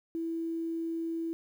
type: tone with quantisation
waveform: sine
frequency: 330 Hz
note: E4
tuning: 2 cents sharp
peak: -31 dBFS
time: 0.15-1.33 s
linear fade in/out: 0 ms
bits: 10
effects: none